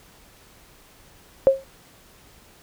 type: tone with exponential decay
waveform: sine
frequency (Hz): 538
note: C5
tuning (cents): +48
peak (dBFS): -7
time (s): 1.47-1.64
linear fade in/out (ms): 0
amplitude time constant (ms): 36
effects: pink hiss -52 dBFS RMS until 2.62 s